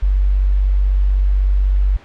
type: tone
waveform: sine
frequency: 48.04 Hz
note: G1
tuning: 34 cents flat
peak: -11 dBFS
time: 0.02-1.97 s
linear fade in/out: 10 ms
effects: pink hiss -43 dBFS RMS until 2.04 s + low-pass 3000 Hz 12 dB/octave